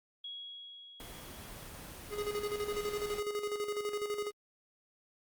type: tone with exponential decay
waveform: sine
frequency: 3322 Hz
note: G#7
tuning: in tune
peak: -40 dBFS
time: 0.24-2.82 s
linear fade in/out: 5 ms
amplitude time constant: 560 ms
type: noise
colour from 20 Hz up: pink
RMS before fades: -47 dBFS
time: 1-3.2 s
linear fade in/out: 0 ms
type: tone with tremolo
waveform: square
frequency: 415.3 Hz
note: G#4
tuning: in tune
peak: -33 dBFS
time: 2.1-4.32 s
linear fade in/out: 50 ms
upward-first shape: square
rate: 12 Hz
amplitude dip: 55%
effects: Opus 24 kbps